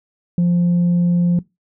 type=tone; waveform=sine; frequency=174.61 Hz; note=F3; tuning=in tune; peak=-10 dBFS; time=0.38-1.39 s; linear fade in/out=2 ms; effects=noise-tail reverb RT60 0.2 s tail -21 dB re dry + tanh soft clip ceiling -11 dBFS